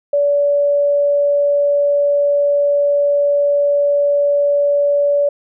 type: tone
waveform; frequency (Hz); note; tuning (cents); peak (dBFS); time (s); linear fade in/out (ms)
sine; 574; D5; -40; -11; 0.13-5.29; 5
effects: none